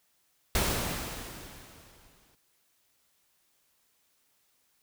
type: noise with exponential decay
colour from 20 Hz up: pink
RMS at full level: -26 dBFS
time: 0.55-2.35 s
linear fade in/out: 1 ms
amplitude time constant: 390 ms
effects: white hiss -71 dBFS RMS until 4.82 s